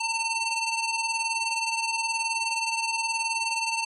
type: ring-modulated tone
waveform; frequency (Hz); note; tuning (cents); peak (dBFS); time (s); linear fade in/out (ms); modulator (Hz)
sawtooth; 1799; A6; +38; -19; 0-3.85; 10; 890
effects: resampled to 24000 Hz